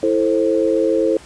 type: chord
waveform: sine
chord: A minor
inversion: second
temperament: just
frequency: 330 / 440 / 528 Hz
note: E4 / A4 / C5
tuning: +2 / 0 / +16 cents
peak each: -18 dBFS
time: 0.03-1.17 s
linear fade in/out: 2 ms
effects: pink hiss -42 dBFS RMS until 1.25 s + resampled to 22050 Hz